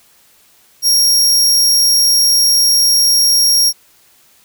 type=tone; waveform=sawtooth; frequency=5588 Hz; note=F8; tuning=in tune; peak=-6 dBFS; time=0.82-3.73 s; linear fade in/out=50 ms; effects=white hiss -50 dBFS RMS until 4.44 s